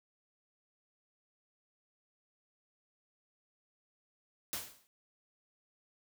white noise with exponential decay, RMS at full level -35 dBFS, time 4.53-4.87 s, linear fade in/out 0 ms, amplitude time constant 73 ms, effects none

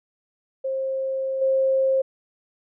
sine tone with level steps, 532 Hz, C5, 29 cents sharp, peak -23 / -17 dBFS, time 0.64-2.02 s, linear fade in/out 10 ms, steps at 1.41 s, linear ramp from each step 10 ms, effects none

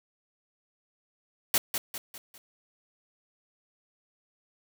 white noise with echo, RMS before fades -23 dBFS, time 1.54-1.58 s, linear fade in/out 2 ms, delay 200 ms, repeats 4, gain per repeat -7 dB, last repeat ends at 2.38 s, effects none

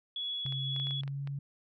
sine tone with tremolo, 3377 Hz, G#7, 28 cents sharp, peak -33 dBFS, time 0.16-1.01 s, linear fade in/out 2 ms, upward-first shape sine, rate 1.9 Hz, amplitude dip 25%
sine tone with pitch glide, 134.1 to 140.04 Hz, C3 to C#3, +43 to +18 cents, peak -34 dBFS, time 0.45-1.39 s, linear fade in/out 5 ms, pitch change +75 cents, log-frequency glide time 0.61-1.23 s
clicks, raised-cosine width 0.3 ms, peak -31 dBFS, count 9, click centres 0.463 / 0.524 / 0.763 / 0.799 / 0.87 / 0.909 / 1.035 / 1.078 / 1.274 s
effects none

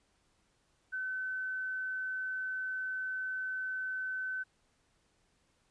sine tone, 1521 Hz, F#6, 47 cents sharp, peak -34 dBFS, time 0.92-4.44 s, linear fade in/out 20 ms, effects pink hiss -73 dBFS RMS until 5.7 s + resampled to 22050 Hz

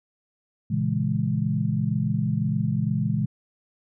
sine chord, A# half-diminished seventh, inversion none, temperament equal, 116.54 / 138.59 / 164.81 / 207.7 Hz, A#2 / C#3 / E3 / G#3, 0 / 0 / 0 / 0 cents, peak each -27 dBFS, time 0.7-3.26 s, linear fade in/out 10 ms, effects none

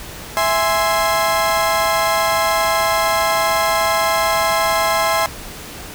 30% pulse chord, E augmented, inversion none, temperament equal, 659.3 / 830.6 / 1046.5 Hz, E5 / G#5 / B#5, 0 / 0 / 0 cents, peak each -16 / -18 / -16 dBFS, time 0.37-5.26 s, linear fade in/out 0 ms, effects pink hiss -33 dBFS RMS until 5.94 s

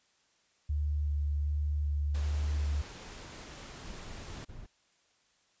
sine tone with vibrato, 73.42 Hz, D2, in tune, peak -28 dBFS, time 0.69-2.82 s, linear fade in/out 10 ms, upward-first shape square, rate 1.3 Hz, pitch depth 11 cents each way
pink noise, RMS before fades -47 dBFS, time 2.14-4.45 s, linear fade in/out 10 ms
brown noise bursts, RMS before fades -45 dBFS, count 4, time 3.84-4.665 s, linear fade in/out 10 ms, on 180 ms, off 35 ms
effects white hiss -70 dBFS RMS until 5.6 s + resampled to 16000 Hz

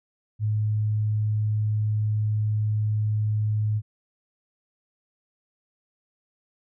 sine tone, 106.8 Hz, G#2, 49 cents sharp, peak -21 dBFS, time 0.39-3.82 s, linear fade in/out 50 ms, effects none

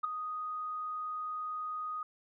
sine tone with ADSR envelope, 1244.5 Hz, D#6, in tune, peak -25 dBFS, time 0.03-2.03 s, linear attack 15 ms, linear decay 7 ms, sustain -10 dB, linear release 3 ms, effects tanh soft clip ceiling -21 dBFS

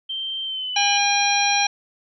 sine tone with pitch glide, 3136 to 2984 Hz, G7 to F#7, 0 to +14 cents, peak -25 dBFS, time 0.09-0.98 s, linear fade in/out 10 ms, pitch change -86 cents, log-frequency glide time 0.44-0.75 s
harmonic tone, 809 Hz, G#5, 46 cents flat, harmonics 1 / 2 / 3 / 4 / 5 / 7, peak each -21 / -29 / -22 / -28 / -24 / -25 dBFS, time 0.76-1.67 s, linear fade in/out 5 ms
effects none

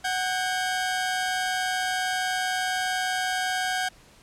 sawtooth tone pair together, 743.3 / 1608 Hz, F#5 / G6, +8 / +44 cents, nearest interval octave + minor second, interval 1336 cents, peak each -23 / -25 dBFS, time 0.04-3.89 s, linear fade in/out 10 ms, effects pink hiss -54 dBFS RMS until 4.22 s + low-pass 10000 Hz 12 dB/octave

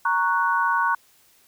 sine chord, F# major, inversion first, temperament equal, 932.3 / 1108.7 / 1480 Hz, A#5 / C#6 / F#6, 0 / 0 / 0 cents, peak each -23 dBFS, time 0.05-0.95 s, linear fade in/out 5 ms, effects white hiss -58 dBFS RMS until 1.47 s

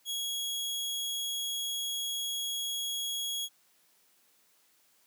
sawtooth tone, 3322 Hz, G#7, in tune, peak -29 dBFS, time 0.05-3.49 s, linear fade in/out 50 ms, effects white hiss -67 dBFS RMS until 5.06 s + high-pass 150 Hz 12 dB/octave

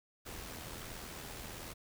pink noise with amplitude modulation, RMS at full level -44 dBFS, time 0.25-1.74 s, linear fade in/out 20 ms, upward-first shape sine, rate 81.3 Hz, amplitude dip 45%, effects none

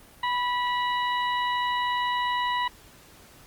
harmonic tone with a mistuned harmonic, 974 Hz, B5, 24 cents flat, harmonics 1 / 2 / 3 / 4, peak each -25 / -31 / -35 / -37 dBFS, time 0.23-2.68 s, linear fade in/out 5 ms, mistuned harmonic 1, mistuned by +20 cents, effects pink hiss -52 dBFS RMS until 3.46 s + Opus 32 kbps

